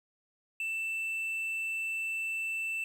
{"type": "tone with quantisation", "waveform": "triangle", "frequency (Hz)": 2660, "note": "E7", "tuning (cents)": 15, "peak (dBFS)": -30, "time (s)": [0.6, 2.84], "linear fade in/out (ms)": 2, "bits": 10, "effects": []}